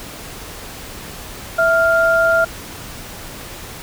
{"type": "tone pair together", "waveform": "sine", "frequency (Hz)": [659.3, 1397], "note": ["E5", "F6"], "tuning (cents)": [0, 0], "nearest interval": "octave + minor second", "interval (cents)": 1300, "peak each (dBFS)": -14, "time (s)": [1.58, 2.45], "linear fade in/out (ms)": 10, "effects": ["pink hiss -33 dBFS RMS until 3.82 s"]}